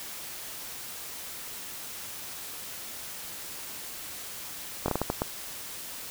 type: slowing click train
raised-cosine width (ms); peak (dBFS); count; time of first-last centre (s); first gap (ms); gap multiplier
1; -12; 7; 4.86-5.219; 22; 1.4
effects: white hiss -40 dBFS RMS until 6.1 s